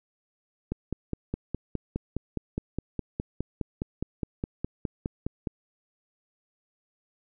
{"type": "click train", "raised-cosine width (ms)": 3, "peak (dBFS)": -16, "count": 24, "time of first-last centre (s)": [0.72, 5.472], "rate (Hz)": 4.84, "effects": []}